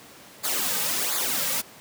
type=noise with flanger; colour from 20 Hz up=white; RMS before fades=-26 dBFS; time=0.43-1.62 s; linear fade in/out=20 ms; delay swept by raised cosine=0.34 to 2.94 ms; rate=1.4 Hz; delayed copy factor=-0.7; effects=pink hiss -47 dBFS RMS until 1.8 s + high-pass 150 Hz 12 dB/octave